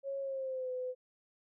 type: tone with pitch glide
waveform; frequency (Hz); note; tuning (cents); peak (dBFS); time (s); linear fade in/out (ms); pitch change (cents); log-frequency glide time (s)
sine; 549 to 506.4; C#5 to B4; -17 to +43; -35; 0.03-0.95; 50; -140; 0.2-0.71
effects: none